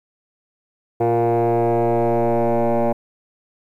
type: tone with frequency modulation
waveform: sine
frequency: 117.1 Hz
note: A#2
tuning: 8 cents sharp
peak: -13 dBFS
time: 1-2.93 s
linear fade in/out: 10 ms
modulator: 117 Hz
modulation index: 5.9
effects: tanh soft clip ceiling -13 dBFS + 9-bit